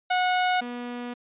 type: tone pair in turn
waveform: sawtooth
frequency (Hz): 731 / 243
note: F#5 / B3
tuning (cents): -21 / -28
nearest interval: octave + perfect fifth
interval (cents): 1907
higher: first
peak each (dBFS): -17 / -28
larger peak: first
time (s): 0.1-0.61 / 0.61-1.14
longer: second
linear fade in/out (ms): 10
effects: resampled to 8000 Hz